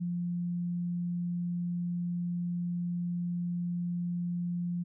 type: tone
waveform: sine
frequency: 174.7 Hz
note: F3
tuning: 1 cent sharp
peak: -30 dBFS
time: 0-4.84 s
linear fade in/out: 20 ms
effects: none